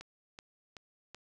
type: click train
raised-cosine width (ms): 0.2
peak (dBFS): -29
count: 4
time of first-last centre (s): 0.01-1.146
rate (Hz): 2.64
effects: none